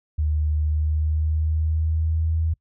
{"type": "tone with pitch glide", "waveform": "sine", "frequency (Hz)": [76.1, 80.63], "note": ["D#2", "E2"], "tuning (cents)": [-38, -38], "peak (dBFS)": -19, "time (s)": [0.18, 2.54], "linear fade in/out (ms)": 10, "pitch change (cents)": 100, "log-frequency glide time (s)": [0.6, 2.35], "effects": ["noise-tail reverb RT60 0.1 s tail -25 dB re dry"]}